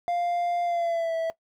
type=tone with pitch glide; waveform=triangle; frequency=698.5 to 655.5 Hz; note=F5 to E5; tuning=0 to -10 cents; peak=-22 dBFS; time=0.08-1.3 s; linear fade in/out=0 ms; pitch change=-110 cents; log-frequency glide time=0.64-1.15 s; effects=noise-tail reverb RT60 0.1 s tail -18 dB re dry